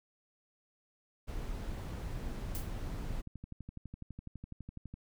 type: noise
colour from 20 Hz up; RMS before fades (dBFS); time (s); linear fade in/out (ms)
brown; -39; 1.27-3.22; 20
type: noise with exponential decay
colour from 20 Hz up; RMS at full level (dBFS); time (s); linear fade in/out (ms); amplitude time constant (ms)
blue; -40; 2.55-2.75; 0; 43
type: click train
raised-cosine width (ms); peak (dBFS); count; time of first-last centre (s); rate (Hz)
5; -32; 25; 2.94-4.94; 12
effects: none